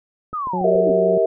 sine linear sweep, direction down, 1289 to 234.8 Hz, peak -22 dBFS, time 0.33-0.92 s, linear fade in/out 10 ms
click train, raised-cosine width 2 ms, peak -23 dBFS, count 5, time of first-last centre 0.33-0.895 s, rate 7.08 Hz
harmonic tone, 182.8 Hz, F#3, 21 cents flat, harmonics 1 / 2 / 3 / 4, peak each -24 / -27 / -30 / -36 dBFS, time 0.53-1.18 s, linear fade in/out 5 ms
sine chord, E diminished, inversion first, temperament equal with one note detuned, 392 / 466.2 / 646.8 Hz, G4 / Bb4 / E5, 0 / 0 / -33 cents, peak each -20 / -19 / -17 dBFS, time 0.64-1.26 s, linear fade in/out 5 ms
effects none

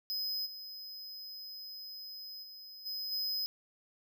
square tone with level steps, 5050 Hz, D#8, 25 cents sharp, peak -34 / -44 / -48 / -37 / -33 dBFS, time 0.1-3.46 s, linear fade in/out 0 ms, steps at 0.45 / 2.42 / 2.85 / 3.11 s, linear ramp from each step 20 ms, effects none

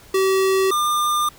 square tone pair in turn, 383 / 1200.9 Hz, G4 / D6, -40 / +38 cents, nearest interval octave + minor sixth, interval 1978 cents, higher second, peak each -16 / -18 dBFS, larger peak first, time 0.14-0.71 / 0.71-1.29 s, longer second, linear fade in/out 5 ms, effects pink hiss -47 dBFS RMS until 1.38 s

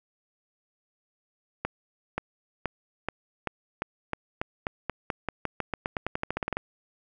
accelerating click train, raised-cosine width 0.5 ms, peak -13 dBFS, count 26, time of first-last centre 1.65-6.57 s, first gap 530 ms, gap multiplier 0.9, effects none

